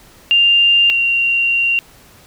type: tone pair in turn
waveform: sine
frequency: 2794 / 2762 Hz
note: F7 / F7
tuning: 0 / -20 cents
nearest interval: unison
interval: 20 cents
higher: first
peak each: -8 / -12 dBFS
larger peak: first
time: 0.31-0.9 / 0.9-1.79 s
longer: second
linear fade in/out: 0 ms
effects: pink hiss -45 dBFS RMS until 2.26 s